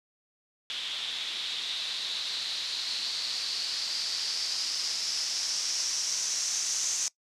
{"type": "noise with low-pass filter sweep", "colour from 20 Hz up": "blue", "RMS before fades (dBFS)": -32, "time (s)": [0.7, 7.08], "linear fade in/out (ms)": 0, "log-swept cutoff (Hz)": [3400, 6300], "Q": 5, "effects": ["noise-tail reverb RT60 0.1 s tail -21 dB re dry", "low-pass 11000 Hz 12 dB/octave"]}